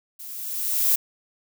violet noise with level ramp, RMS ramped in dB -39 to -18 dBFS, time 0.19-0.96 s, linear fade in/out 10 ms, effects none

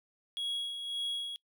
triangle tone with tremolo, 3322 Hz, G#7, in tune, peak -30 dBFS, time 0.37-1.36 s, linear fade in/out 0 ms, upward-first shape sine, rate 1.8 Hz, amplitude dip 50%, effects noise-tail reverb RT60 0.1 s tail -23 dB re dry

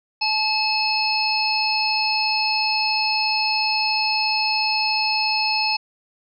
harmonic tone, 863 Hz, A5, 34 cents flat, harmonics 1 / 3 / 5 / 6, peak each -24 / -24 / -24 / -24 dBFS, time 0.21-5.77 s, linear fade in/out 10 ms, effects none

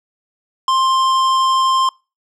sine tone with hard clipping, 1052 Hz, C6, 9 cents sharp, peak -14 dBFS, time 0.68-1.89 s, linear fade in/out 2 ms, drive 14 dB, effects noise-tail reverb RT60 0.3 s tail -26 dB re dry + low-pass 8000 Hz 12 dB/octave

